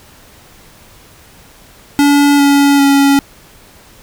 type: tone with pitch steps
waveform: square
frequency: 286.1 / 282.5 / 278.9 Hz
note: D4 / C#4 / C#4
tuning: -45 / +33 / +11 cents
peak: -7 dBFS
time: 1.99-3.19 s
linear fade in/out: 0 ms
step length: 400 ms
effects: pink hiss -42 dBFS RMS until 4.02 s